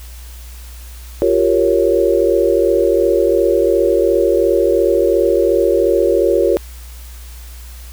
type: chord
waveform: sine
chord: G half-diminished seventh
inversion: third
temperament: equal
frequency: 349.2 / 392 / 466.2 / 554.4 Hz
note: F4 / G4 / Bb4 / Db5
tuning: 0 / 0 / 0 / 0 cents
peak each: -16 dBFS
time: 1.22-6.57 s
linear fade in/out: 0 ms
effects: added 60 Hz sine -31 dBFS peak until 7.92 s + white hiss -41 dBFS RMS until 7.92 s